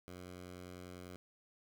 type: tone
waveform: 10% pulse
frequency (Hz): 90.1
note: F#2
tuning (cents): -45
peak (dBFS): -40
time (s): 0.08-1.16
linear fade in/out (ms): 0
effects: none